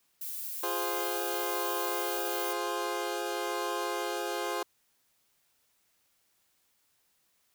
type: noise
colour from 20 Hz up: violet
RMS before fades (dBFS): -38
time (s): 0.21-2.53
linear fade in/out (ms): 5
type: chord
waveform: 20% pulse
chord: F minor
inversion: none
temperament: equal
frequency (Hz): 349.2 / 415.3 / 523.3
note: F4 / Ab4 / C5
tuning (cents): 0 / 0 / 0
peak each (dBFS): -31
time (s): 0.63-4.63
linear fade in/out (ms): 5
effects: white hiss -72 dBFS RMS until 7.54 s